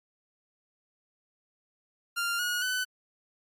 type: tone with pitch steps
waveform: sawtooth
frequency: 1394 / 1448.2 / 1504.4 Hz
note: F6 / F#6 / F#6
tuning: -4 / -38 / +28 cents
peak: -24 dBFS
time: 2.16-2.85 s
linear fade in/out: 20 ms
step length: 230 ms
effects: MP3 64 kbps